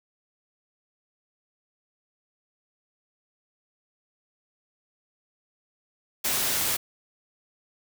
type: noise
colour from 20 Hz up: white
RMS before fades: -26 dBFS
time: 6.24-6.77 s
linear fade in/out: 10 ms
effects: none